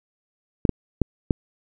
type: clicks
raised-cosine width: 3 ms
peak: -5 dBFS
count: 4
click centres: 0.652 / 0.693 / 1.017 / 1.308 s
effects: none